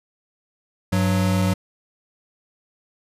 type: tone pair together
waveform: square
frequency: 98 / 185 Hz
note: G2 / F#3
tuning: 0 / 0 cents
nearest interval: major seventh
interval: 1100 cents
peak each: -21 dBFS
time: 0.92-1.54 s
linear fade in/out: 10 ms
effects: resampled to 32000 Hz